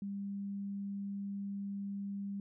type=tone; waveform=sine; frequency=199.4 Hz; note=G3; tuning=30 cents sharp; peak=-37 dBFS; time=0.02-2.4 s; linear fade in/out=2 ms; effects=none